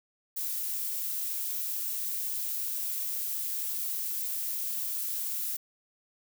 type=noise; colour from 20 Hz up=violet; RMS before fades=-33 dBFS; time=0.36-5.57 s; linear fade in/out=10 ms; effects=none